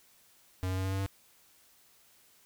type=tone with pitch steps; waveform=square; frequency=92.5 / 93.47 / 94.44 / 95.43 / 96.43 / 97.44 Hz; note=F#2 / F#2 / F#2 / G2 / G2 / G2; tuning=0 / +18 / +36 / -46 / -28 / -10 cents; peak=-31 dBFS; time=0.63-1.062 s; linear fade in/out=0 ms; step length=72 ms; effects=white hiss -63 dBFS RMS until 2.45 s